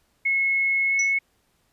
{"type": "tone with pitch glide", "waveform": "sine", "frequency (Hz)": [2180, 2195], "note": ["C#7", "C#7"], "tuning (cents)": [-29, -18], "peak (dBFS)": -19, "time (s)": [0.25, 1.19], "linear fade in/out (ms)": 10, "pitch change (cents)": 11, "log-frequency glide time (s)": [0.88, 0.95]}
{"type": "tone with exponential decay", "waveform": "sine", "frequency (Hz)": 5900, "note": "F#8", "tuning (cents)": -6, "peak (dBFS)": -22, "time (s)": [0.99, 1.14], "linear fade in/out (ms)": 5, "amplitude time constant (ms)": 32}
{"effects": ["pink hiss -67 dBFS RMS until 1.72 s", "resampled to 32000 Hz"]}